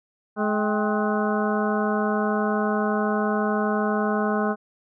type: harmonic tone with a mistuned harmonic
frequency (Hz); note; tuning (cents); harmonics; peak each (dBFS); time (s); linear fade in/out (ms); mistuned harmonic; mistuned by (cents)
211.8; G#3; +34; 1 / 2 / 3 / 4 / 5 / 6 / 7; -24 / -27 / -29 / -30 / -31 / -32 / -32; 0.36-4.56; 50; 4; -110
effects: none